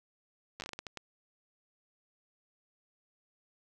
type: slowing click train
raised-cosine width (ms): 0.2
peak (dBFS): -23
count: 10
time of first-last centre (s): 0.6-0.973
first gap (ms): 9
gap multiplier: 1.36
effects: none